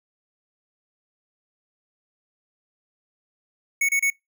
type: tone bursts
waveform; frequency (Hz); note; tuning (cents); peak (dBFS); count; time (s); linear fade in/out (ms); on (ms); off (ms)
square; 2217; C#7; 0; -19; 3; 3.81-4.102; 5; 78; 29
effects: noise-tail reverb RT60 0.2 s tail -26 dB re dry